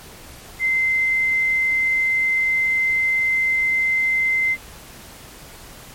sine tone, 2074 Hz, C7, 16 cents flat, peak -16 dBFS, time 0.59-4.57 s, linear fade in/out 50 ms, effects pink hiss -41 dBFS RMS until 5.94 s + MP3 64 kbps

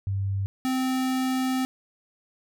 sine / square tone pair in turn, 98 / 259.2 Hz, G2 / C4, 0 / -16 cents, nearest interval octave + perfect fourth, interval 1684 cents, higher second, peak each -24 dBFS, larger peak neither, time 0.07-0.46 / 0.65-1.65 s, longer second, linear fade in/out 0 ms, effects none

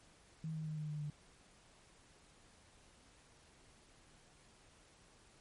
sine tone with pitch steps, 159.1 / 156.91 / 154.75 / 152.62 / 150.52 / 148.45 Hz, D#3 / D#3 / D#3 / D#3 / D3 / D3, +39 / +15 / -9 / -33 / +43 / +19 cents, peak -39 dBFS, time 0.44-1.1 s, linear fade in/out 2 ms, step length 110 ms, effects pink hiss -65 dBFS RMS until 5.4 s + MP3 48 kbps

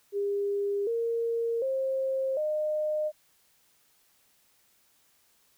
sine tone with pitch steps, 403 / 462.9 / 531.8 / 610.8 Hz, G4 / A#4 / C5 / D#5, +48 / -12 / +28 / -32 cents, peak -26 dBFS, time 0.12-3.12 s, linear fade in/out 50 ms, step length 750 ms, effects white hiss -66 dBFS RMS until 5.57 s

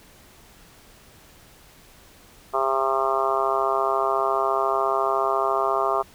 harmonic tone, 134.2 Hz, C3, 44 cents sharp, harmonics 3 / 4 / 5 / 6 / 7 / 8 / 9 / 10, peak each -27 / -34 / -25 / -30 / -30 / -27 / -26 / -36 dBFS, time 2.53-6.03 s, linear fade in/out 20 ms, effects pink hiss -51 dBFS RMS until 6.14 s

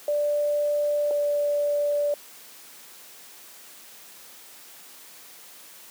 sine tone pair in turn, 587.3 / 582.6 Hz, D5 / D5, 0 / -14 cents, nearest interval unison, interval 14 cents, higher first, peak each -21 dBFS, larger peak neither, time 0.08-1.11 / 1.11-2.14 s, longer neither, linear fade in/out 2 ms, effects white hiss -47 dBFS RMS until 5.9 s + high-pass 200 Hz 12 dB/octave

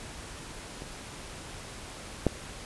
clicks, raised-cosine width 2 ms, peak -28 / -9 dBFS, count 2, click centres 0.821 / 2.267 s, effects pink hiss -43 dBFS RMS until 2.65 s + resampled to 24000 Hz

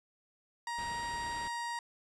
30% pulse tone, 943 Hz, A#5, 20 cents sharp, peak -33 dBFS, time 0.67-1.79 s, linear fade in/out 2 ms
pink low-pass noise, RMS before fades -48 dBFS, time 0.78-1.48 s, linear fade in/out 5 ms, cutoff 3900 Hz, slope 96 dB/octave
effects resampled to 22050 Hz

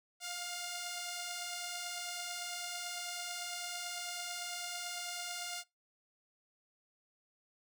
5% pulse beating tone pair, 698.5 / 707.5 Hz, F5 / F5, 0 / +22 cents, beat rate 9 Hz, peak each -36 / -29 dBFS, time 0.2-5.64 s, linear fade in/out 50 ms, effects noise-tail reverb RT60 0.2 s tail -22 dB re dry

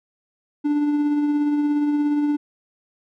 triangle tone with tremolo, 293.7 Hz, D4, in tune, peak -14 dBFS, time 0.64-2.37 s, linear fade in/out 20 ms, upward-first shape triangle, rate 17 Hz, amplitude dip 35%, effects none

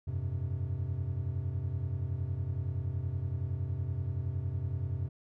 triangle chord, F suspended second, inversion none, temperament equal with one note detuned, 87.31 / 98 / 129.68 Hz, F2 / G2 / C3, 0 / 0 / -15 cents, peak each -34 dBFS, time 0.07-5.09 s, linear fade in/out 10 ms, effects none

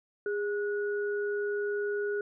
sine tone pair together, 410 / 1461.1 Hz, G#4 / F#6, -22 / -22 cents, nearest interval octave + minor seventh, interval 2200 cents, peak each -29 / -37 dBFS, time 0.26-2.21 s, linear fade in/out 2 ms, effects none

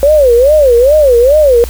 sine tone with vibrato, 538 Hz, C5, 48 cents sharp, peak -3 dBFS, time 0.03-1.64 s, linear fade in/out 0 ms, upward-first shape sine, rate 2.4 Hz, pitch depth 240 cents each way, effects added 60 Hz sine -19 dBFS peak until 1.69 s + white hiss -30 dBFS RMS until 1.69 s

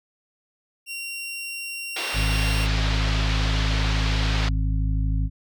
sawtooth tone, 2752 Hz, F7, 26 cents flat, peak -27 dBFS, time 0.86-2.68 s, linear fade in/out 50 ms
white band-pass noise, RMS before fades -30 dBFS, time 1.96-4.49 s, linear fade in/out 5 ms, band 310 to 4300 Hz, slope 24 dB/octave
harmonic tone, 52.8 Hz, G#1, 29 cents sharp, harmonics 1 / 2 / 3 / 5, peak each -21 / -27 / -31 / -35 dBFS, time 2.13-5.3 s, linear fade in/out 50 ms
effects none

